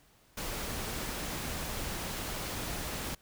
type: noise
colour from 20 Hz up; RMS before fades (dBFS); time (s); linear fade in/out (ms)
pink; -37; 0.37-3.15; 5
effects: pink hiss -64 dBFS RMS until 3.21 s